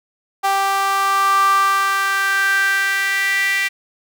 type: tone with high-pass filter sweep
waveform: sawtooth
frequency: 392 Hz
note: G4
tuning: in tune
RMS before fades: -17 dBFS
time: 0.43-3.69 s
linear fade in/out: 20 ms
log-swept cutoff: 890 to 2100 Hz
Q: 6.5
effects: none